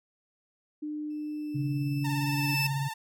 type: tone with pitch glide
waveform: sine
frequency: 300.9 to 288.6 Hz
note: D4 to D4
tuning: +42 to -30 cents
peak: -32 dBFS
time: 0.82-2.55 s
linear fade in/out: 10 ms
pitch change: -72 cents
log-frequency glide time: 1.42-1.94 s
type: tone with exponential growth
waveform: 30% pulse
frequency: 2639 Hz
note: E7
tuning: 1 cent sharp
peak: -23 dBFS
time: 1.1-2.67 s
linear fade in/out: 5 ms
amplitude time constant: 340 ms
type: tone with tremolo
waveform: sine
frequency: 138.59 Hz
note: C#3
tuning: in tune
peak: -26 dBFS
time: 1.54-2.89 s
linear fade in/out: 20 ms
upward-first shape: triangle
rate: 19 Hz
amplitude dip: 45%
type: tone with vibrato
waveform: sawtooth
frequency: 900 Hz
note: A5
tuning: 39 cents sharp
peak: -31 dBFS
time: 2.04-2.94 s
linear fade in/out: 10 ms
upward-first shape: sine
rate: 18 Hz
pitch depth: 45 cents each way
effects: none

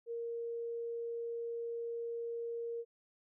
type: tone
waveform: sine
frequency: 466.4 Hz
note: A#4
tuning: 1 cent sharp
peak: -37 dBFS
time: 0.06-2.85 s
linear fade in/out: 50 ms
effects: none

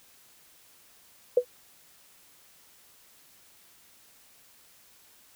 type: tone with exponential decay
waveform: sine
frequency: 493.9 Hz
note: B4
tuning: in tune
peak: -13 dBFS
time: 1.37-1.45 s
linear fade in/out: 5 ms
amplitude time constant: 16 ms
effects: white hiss -58 dBFS RMS until 5.35 s

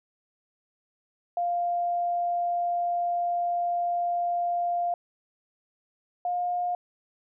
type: tone pair in turn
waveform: sine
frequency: 698.5 / 710.7 Hz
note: F5 / F5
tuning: 0 / +30 cents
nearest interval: unison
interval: 30 cents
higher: second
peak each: -24 / -25 dBFS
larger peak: first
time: 1.37-4.94 / 6.25-6.75 s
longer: first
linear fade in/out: 2 ms
effects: none

